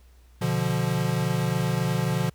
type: chord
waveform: square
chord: B diminished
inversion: none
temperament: equal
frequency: 123.47 / 146.83 / 174.61 Hz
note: B2 / D3 / F3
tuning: 0 / 0 / 0 cents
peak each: -28 dBFS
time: 0.41-2.3 s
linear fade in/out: 10 ms
effects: added 61 Hz sine -51 dBFS peak until 2.34 s + pink hiss -63 dBFS RMS until 2.34 s